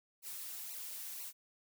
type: noise with flanger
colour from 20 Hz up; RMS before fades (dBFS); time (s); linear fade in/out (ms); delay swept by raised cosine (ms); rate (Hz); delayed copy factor
blue; -45; 0.22-1.33; 50; 0.59 to 6.09; 2; -0.95
effects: none